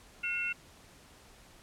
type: tone cluster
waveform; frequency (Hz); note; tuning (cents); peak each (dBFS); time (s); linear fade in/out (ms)
sine; 1436 / 2148 / 2704; F6 / C7 / E7; +48 / +45 / +43; -39 / -40 / -32; 0.23-0.53; 10
effects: pink hiss -57 dBFS RMS until 1.62 s + low-pass 11000 Hz 12 dB/octave